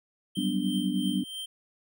square tone with tremolo, 3136 Hz, G7, in tune, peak -34 dBFS, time 0.35-1.46 s, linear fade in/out 10 ms, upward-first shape triangle, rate 3.1 Hz, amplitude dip 70%
sine chord, G major seventh, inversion third, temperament equal with one note detuned, 186.07 / 196 / 246.9 / 293.7 Hz, F#3 / G3 / B3 / D4, +10 / 0 / 0 / 0 cents, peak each -31 dBFS, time 0.37-1.24 s, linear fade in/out 5 ms
effects none

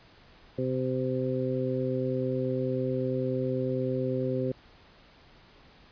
harmonic tone, 129.1 Hz, C3, 23 cents flat, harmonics 1 / 2 / 3 / 4, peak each -32 / -32 / -32 / -32 dBFS, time 0.58-4.52 s, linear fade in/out 5 ms, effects pink hiss -56 dBFS RMS until 5.91 s + resampled to 11025 Hz

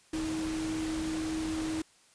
sine tone in noise, 316.9 Hz, D#4, 32 cents sharp, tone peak -31 dBFS, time 0.13-1.82 s, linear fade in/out 5 ms, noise pink, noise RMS -40 dBFS, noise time 0.13-1.82 s, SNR +6 dB, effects white hiss -62 dBFS RMS until 2.14 s + resampled to 22050 Hz

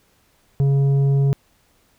sine tone with tanh clipping, 138.59 Hz, C#3, in tune, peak -15 dBFS, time 0.6-1.33 s, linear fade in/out 0 ms, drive 7 dB, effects pink hiss -60 dBFS RMS until 1.98 s

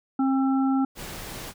harmonic tone, 267.5 Hz, C4, 38 cents sharp, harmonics 1 / 3 / 5, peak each -20 / -30 / -34 dBFS, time 0.19-0.85 s, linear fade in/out 5 ms
pink noise, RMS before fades -37 dBFS, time 0.95-1.54 s, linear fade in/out 50 ms
effects none

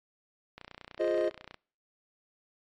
click train, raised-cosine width 0.3 ms, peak -28 dBFS, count 30, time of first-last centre 0.58-1.543 s, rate 30.1 Hz
triangle chord, F minor seventh, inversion none, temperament equal, 349.2 / 415.3 / 523.3 / 622.3 Hz, F4 / Ab4 / C5 / Eb5, 0 / 0 / 0 / 0 cents, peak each -29 / -31 / -31 / -27 dBFS, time 0.99-1.3 s, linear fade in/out 20 ms
effects noise-tail reverb RT60 0.5 s tail -26 dB re dry + MP3 48 kbps

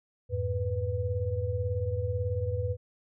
sine tone cluster, 86.7 / 104.9 / 494 Hz, F2 / G#2 / B4, -12 / +18 / 0 cents, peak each -32 / -31 / -33 dBFS, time 0.29-2.77 s, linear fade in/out 50 ms, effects none

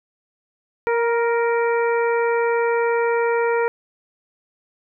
harmonic tone with a mistuned harmonic, 466.4 Hz, A#4, 1 cent sharp, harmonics 1 / 2 / 3 / 4 / 5, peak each -18 / -24 / -28 / -30 / -32 dBFS, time 0.87-3.68 s, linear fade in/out 0 ms, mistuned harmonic 2, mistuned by +19 cents, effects none

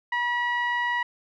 sawtooth tone with low-pass filter, 966 Hz, B5, 39 cents flat, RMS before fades -26 dBFS, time 0.12-1.03 s, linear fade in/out 5 ms, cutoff 2100 Hz, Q 2.9, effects none

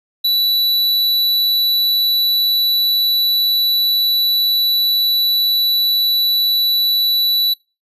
square tone, 3951 Hz, B7, in tune, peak -13 dBFS, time 0.24-7.54 s, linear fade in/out 10 ms, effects noise-tail reverb RT60 0.3 s tail -26 dB re dry + resampled to 32000 Hz

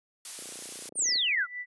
blue noise, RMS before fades -37 dBFS, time 0.25-0.89 s, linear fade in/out 2 ms
click train, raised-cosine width 2 ms, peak -32 dBFS, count 24, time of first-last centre 0.39-1.157 s, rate 30 Hz
sine exponential sweep, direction down, 9560 to 1300 Hz, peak -24 dBFS, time 0.95-1.47 s, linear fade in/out 50 ms
sine tone with tremolo, 1975.5 Hz, B6, in tune, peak -33 dBFS, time 1.04-1.66 s, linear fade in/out 50 ms, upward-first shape sine, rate 4 Hz, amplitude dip 75%
effects high-pass 300 Hz 12 dB/octave + resampled to 24000 Hz

